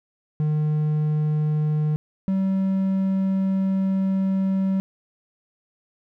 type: tone pair in turn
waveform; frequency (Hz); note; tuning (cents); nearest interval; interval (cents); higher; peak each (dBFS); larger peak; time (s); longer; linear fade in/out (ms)
triangle; 152.2 / 191.76; D#3 / G3; -38 / -38; major third; 400; second; -17; neither; 0.4-1.96 / 2.28-4.8; second; 0
effects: none